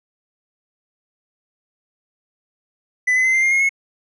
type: tone with pitch steps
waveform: triangle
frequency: 2000 / 2029 / 2059 / 2089 / 2119 / 2150 / 2181 Hz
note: B6 / B6 / C7 / C7 / C7 / C7 / C#7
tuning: +21 / +46 / -28 / -3 / +21 / +47 / -29 cents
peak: -12 dBFS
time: 3.07-3.693 s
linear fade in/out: 10 ms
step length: 89 ms
effects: resampled to 24000 Hz